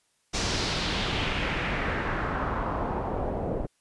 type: noise with low-pass filter sweep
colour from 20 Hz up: pink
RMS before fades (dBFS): -29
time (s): 0.33-3.67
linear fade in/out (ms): 20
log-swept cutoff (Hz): 6000 to 520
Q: 2
effects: white hiss -70 dBFS RMS until 3.8 s + resampled to 24000 Hz